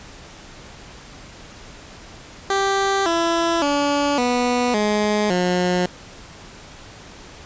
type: tone with pitch steps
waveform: 15% pulse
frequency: 392 / 335.4 / 287 / 245.5 / 210.1 / 179.73 Hz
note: G4 / E4 / D4 / B3 / G#3 / F3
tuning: 0 / +30 / -40 / -10 / +20 / +50 cents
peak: -11 dBFS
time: 2.5-5.86 s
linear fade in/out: 2 ms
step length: 560 ms
effects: pink hiss -41 dBFS RMS until 7.45 s + resampled to 16000 Hz